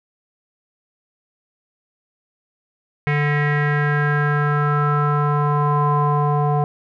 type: tone with low-pass filter sweep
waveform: square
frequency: 146.83 Hz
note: D3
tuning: in tune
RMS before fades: -18 dBFS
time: 3.07-6.64 s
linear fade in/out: 0 ms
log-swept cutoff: 2100 to 860 Hz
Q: 6
effects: none